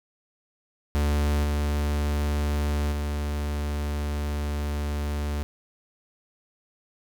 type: tone with level steps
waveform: 45% pulse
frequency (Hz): 73.42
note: D2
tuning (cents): 0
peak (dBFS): -21 / -23 / -26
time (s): 0.95-5.43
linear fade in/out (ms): 0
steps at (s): 1.43 / 2.91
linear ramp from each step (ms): 20
effects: none